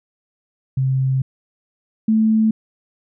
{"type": "tone pair in turn", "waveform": "sine", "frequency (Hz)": [132.3, 219.5], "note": ["C3", "A3"], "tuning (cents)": [20, -4], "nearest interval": "major sixth", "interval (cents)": 876, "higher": "second", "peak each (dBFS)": [-15, -12], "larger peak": "second", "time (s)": [[0.77, 1.22], [2.08, 2.51]], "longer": "first", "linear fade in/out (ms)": 5, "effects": []}